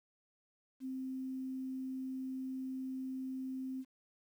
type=tone with quantisation; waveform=sine; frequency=261.6 Hz; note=C4; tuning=in tune; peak=-38 dBFS; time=0.8-3.85 s; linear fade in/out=50 ms; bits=11; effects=none